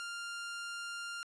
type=tone; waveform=sawtooth; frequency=1396.9 Hz; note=F6; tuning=in tune; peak=-36 dBFS; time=0-1.23 s; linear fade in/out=0 ms; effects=resampled to 22050 Hz + 12-bit